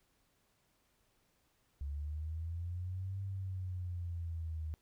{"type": "linear two-way sweep", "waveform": "sine", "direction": "up then down", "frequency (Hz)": [69.4, 98, 77.4], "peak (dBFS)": -37, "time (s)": [1.81, 4.74], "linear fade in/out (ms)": 0, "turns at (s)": 3.22, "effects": ["pink hiss -75 dBFS RMS until 4.81 s"]}